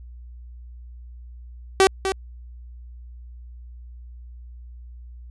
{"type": "tone with echo", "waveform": "sawtooth", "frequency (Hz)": 384.1, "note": "G4", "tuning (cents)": -35, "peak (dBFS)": -8, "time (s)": [1.8, 1.87], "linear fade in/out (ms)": 0, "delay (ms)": 250, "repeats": 1, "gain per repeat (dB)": -9, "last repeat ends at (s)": 2.12, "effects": ["added 60 Hz sine -38 dBFS peak until 5.3 s", "resampled to 24000 Hz"]}